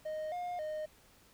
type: tone with pitch steps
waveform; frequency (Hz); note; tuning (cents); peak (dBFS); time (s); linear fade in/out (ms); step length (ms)
triangle; 620 / 712 / 616; D#5 / F5 / D#5; -6 / +33 / -17; -34; 0.05-0.86; 10; 270
effects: pink hiss -63 dBFS RMS until 1.33 s